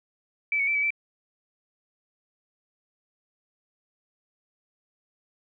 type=tone with pitch steps; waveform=sine; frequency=2311 / 2222 / 2329 / 2282 / 2330 Hz; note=D7 / C#7 / D7 / C#7 / D7; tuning=-28 / +4 / -15 / +50 / -14 cents; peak=-22 dBFS; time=0.52-0.905 s; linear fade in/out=2 ms; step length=77 ms; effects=none